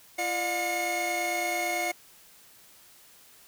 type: tone cluster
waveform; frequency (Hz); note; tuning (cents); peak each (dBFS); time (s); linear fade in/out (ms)
45% pulse; 341.5 / 601 / 715 / 2174; F4 / D5 / F5 / C#7; -39 / +40 / +41 / -34; -37 / -36 / -31 / -31; 0.18-1.92; 10
effects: white hiss -55 dBFS RMS until 3.47 s